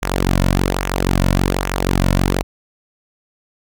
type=tone with flanger; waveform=sawtooth; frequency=46.25 Hz; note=F#1; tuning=in tune; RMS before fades=-17 dBFS; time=0.02-2.43 s; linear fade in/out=10 ms; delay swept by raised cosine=0.22 to 2.52 ms; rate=1.2 Hz; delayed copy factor=-0.65; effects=none